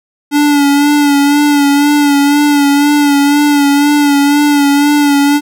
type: tone with vibrato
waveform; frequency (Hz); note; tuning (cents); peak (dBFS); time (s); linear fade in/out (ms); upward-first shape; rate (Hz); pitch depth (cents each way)
square; 288; D4; -34; -7; 0.31-5.41; 50; sine; 2; 35
effects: none